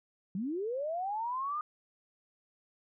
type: linear sweep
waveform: sine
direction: up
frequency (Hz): 174.61 to 1237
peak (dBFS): -32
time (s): 0.35-1.61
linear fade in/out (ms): 2
effects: none